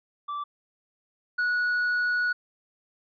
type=tone pair in turn; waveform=triangle; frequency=1165 / 1464.1 Hz; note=D6 / F#6; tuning=-14 / -19 cents; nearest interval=major third; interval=395 cents; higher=second; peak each=-28 / -21 dBFS; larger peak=second; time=0.28-0.44 / 1.38-2.33 s; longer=second; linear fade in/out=10 ms; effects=resampled to 11025 Hz